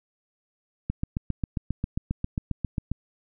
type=click train; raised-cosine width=5 ms; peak=-14 dBFS; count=16; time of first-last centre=0.9-2.916 s; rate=7.44 Hz; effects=none